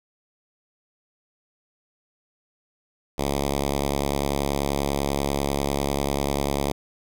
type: tone with notch filter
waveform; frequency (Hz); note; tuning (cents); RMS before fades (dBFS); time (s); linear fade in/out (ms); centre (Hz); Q
5% pulse; 70.2; C#2; +22; -25; 3.18-6.72; 5; 1700; 1.7
effects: none